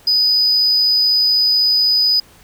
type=tone; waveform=triangle; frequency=4978 Hz; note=D#8; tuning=in tune; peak=-9 dBFS; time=0.07-2.2 s; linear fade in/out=5 ms; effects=tanh soft clip ceiling -7 dBFS + pink hiss -47 dBFS RMS until 2.43 s